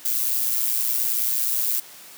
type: noise with amplitude modulation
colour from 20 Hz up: violet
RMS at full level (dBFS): -20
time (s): 0.05-1.8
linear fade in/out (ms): 5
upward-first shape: sine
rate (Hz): 119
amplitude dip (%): 65
effects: white hiss -44 dBFS RMS until 2.17 s + high-pass 150 Hz 12 dB/octave